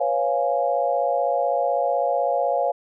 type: chord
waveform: sine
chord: C# dominant seventh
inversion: third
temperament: equal with one note detuned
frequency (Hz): 498.5 / 554.4 / 698.5 / 830.6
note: B4 / C#5 / E#5 / G#5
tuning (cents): +16 / 0 / 0 / 0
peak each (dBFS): -27 / -23 / -23 / -27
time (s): 0-2.72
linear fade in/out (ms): 10
effects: none